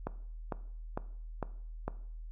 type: click train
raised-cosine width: 1 ms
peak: -20 dBFS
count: 5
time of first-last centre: 0.07-1.88 s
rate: 2.21 Hz
effects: noise-tail reverb RT60 0.6 s tail -17 dB re dry + added 40 Hz sine -41 dBFS peak until 2.31 s